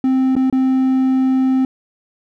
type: tone with dropouts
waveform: triangle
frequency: 261.6 Hz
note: C4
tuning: in tune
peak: -10 dBFS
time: 0.04-1.65 s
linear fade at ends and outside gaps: 2 ms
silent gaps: 0.354-0.364 / 0.5-0.526 s
effects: none